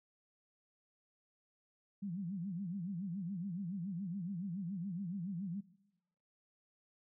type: tone with vibrato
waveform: sine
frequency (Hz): 183.9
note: F#3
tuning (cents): -10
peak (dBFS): -38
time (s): 2.02-5.61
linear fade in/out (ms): 10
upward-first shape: sine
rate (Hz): 7.1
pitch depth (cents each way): 190
effects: noise-tail reverb RT60 0.9 s tail -19 dB re dry